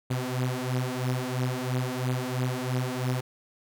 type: beating tone pair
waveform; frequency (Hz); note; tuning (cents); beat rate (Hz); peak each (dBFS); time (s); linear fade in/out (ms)
sawtooth; 125.5 / 128.5; B2 / C3; +28 / -31; 3; -26; 0.1-3.21; 10
effects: none